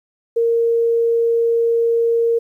sine tone, 463.5 Hz, A#4, 10 cents flat, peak -13 dBFS, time 0.36-2.39 s, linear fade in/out 10 ms, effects 9-bit

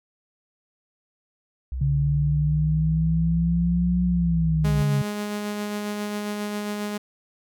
sine tone, 64.1 Hz, C2, 35 cents flat, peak -26 dBFS, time 1.72-4.82 s, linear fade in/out 0 ms
sine linear two-way sweep, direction up then down, 138.59 to 179.4 to 138.59 Hz, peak -19 dBFS, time 1.81-5.02 s, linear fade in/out 5 ms, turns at 4.04 s
sawtooth tone with tremolo, 207.7 Hz, G#3, in tune, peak -22 dBFS, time 4.64-6.98 s, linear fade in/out 10 ms, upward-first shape sine, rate 7.4 Hz, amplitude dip 25%
effects none

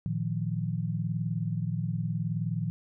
sine chord, Bb suspended fourth, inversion none, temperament equal with one note detuned, 114.01 / 155.56 / 174.61 Hz, Bb2 / Eb3 / F3, -38 / 0 / 0 cents, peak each -32 / -32 / -33 dBFS, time 0.06-2.7 s, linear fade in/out 0 ms, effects none

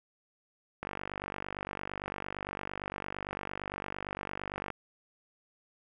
click train, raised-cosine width 0.5 ms, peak -21 dBFS, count 190, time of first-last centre 0.83-4.703 s, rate 48.8 Hz, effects none

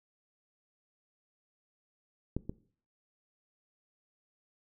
clicks, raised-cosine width 3 ms, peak -19 / -23 dBFS, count 2, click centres 2.366 / 2.495 s, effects noise-tail reverb RT60 0.5 s tail -19 dB re dry

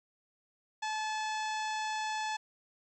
harmonic tone, 864 Hz, A5, 32 cents flat, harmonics 1 / 2 / 3 / 4 / 5 / 6 / 7 / 8 / 9, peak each -34 / -40 / -44 / -46 / -48 / -50 / -51 / -52 / -53 dBFS, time 0.82-2.37 s, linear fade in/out 10 ms, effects 12-bit

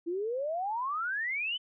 sine exponential sweep, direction up, 327.5 to 3093 Hz, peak -30 dBFS, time 0.06-1.58 s, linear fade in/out 20 ms, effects none

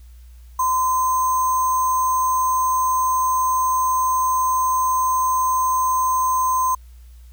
sine tone with sample-and-hold, 1024 Hz, C6, 38 cents flat, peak -16 dBFS, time 0.59-6.75 s, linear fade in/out 5 ms, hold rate 7350 Hz, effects added 60 Hz sine -40 dBFS peak until 7.32 s + white hiss -59 dBFS RMS until 7.32 s

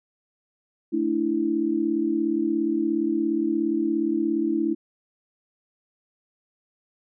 sine chord, A suspended fourth, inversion none, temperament equal with one note detuned, 220 / 292.5 / 329.6 Hz, A3 / D4 / E4, 0 / -7 / 0 cents, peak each -29 / -26 / -23 dBFS, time 0.92-4.75 s, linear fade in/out 20 ms, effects none

